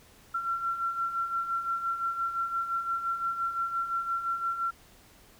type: beating tone pair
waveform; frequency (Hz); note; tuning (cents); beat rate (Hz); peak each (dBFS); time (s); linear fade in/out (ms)
sine; 1357 / 1362.8; E6 / F6; +50 / -43; 5.8; -36 / -29; 0.34-4.71; 10
effects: pink hiss -57 dBFS RMS until 5.39 s

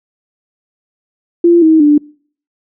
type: tone with pitch steps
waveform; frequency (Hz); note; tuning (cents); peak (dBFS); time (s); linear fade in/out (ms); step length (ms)
sine; 343 / 318.2 / 295.2; F4 / D#4 / D4; -31 / +39 / +9; -4; 1.44-1.98; 5; 180
effects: noise-tail reverb RT60 0.5 s tail -25 dB re dry

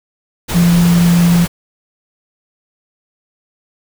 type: tone in noise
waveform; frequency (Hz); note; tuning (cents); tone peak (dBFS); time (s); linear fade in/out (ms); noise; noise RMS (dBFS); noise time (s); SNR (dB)
sine; 172.5; F3; -21; -7; 0.54-1.46; 20; pink; -21; 0.48-1.48; +11
effects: none

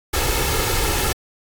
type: noise with comb filter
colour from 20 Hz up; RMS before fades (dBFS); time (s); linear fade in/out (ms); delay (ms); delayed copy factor
pink; -20; 0.13-1.13; 10; 2.3; +0.65
effects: AAC 64 kbps

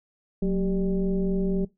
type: tone with frequency modulation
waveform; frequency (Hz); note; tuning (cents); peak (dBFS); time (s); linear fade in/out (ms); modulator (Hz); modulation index
sine; 185; F#3; 0; -21; 0.42-1.65; 5; 207; 0.94
effects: noise-tail reverb RT60 0.2 s tail -21 dB re dry

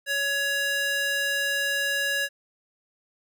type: tone with high-pass filter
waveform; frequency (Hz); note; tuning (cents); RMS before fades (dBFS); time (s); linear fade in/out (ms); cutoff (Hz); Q
square; 560; C#5; +18; -26; 0.06-2.29; 50; 1400; 1.6
effects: none

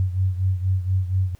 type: beating tone pair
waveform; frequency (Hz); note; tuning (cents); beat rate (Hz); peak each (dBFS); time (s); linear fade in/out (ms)
sine; 92.7 / 96.9; F#2 / G2; +4 / -20; 4.2; -20 / -25; 0-1.35; 0
effects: pink hiss -60 dBFS RMS until 1.39 s

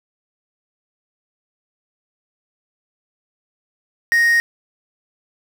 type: tone with quantisation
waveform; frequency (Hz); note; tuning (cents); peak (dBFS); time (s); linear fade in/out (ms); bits
triangle; 1864.7; A#6; 0; -10; 4.12-4.4; 0; 5
effects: none

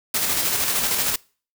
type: noise with tremolo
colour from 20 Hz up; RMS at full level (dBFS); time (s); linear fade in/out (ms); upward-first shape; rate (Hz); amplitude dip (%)
white; -21; 0.14-1.16; 5; square; 13; 30
effects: noise-tail reverb RT60 0.4 s tail -24 dB re dry

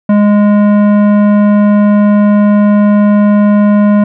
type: tone with tanh clipping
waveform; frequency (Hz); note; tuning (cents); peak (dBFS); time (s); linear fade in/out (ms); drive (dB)
sine; 206.6; G#3; -9; -6; 0.09-4.04; 5; 14
effects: none

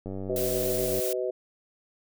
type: click train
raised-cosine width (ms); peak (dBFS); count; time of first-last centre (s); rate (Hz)
2; -23; 91; 0.06-0.995; 96.3
type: harmonic tone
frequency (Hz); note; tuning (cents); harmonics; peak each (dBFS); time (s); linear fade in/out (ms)
125.8; B2; +32; 3 / 4 / 5; -30 / -31 / -32; 0.29-1.31; 10
type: noise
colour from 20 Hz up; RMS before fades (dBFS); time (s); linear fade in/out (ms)
blue; -33; 0.36-1.13; 2
effects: none

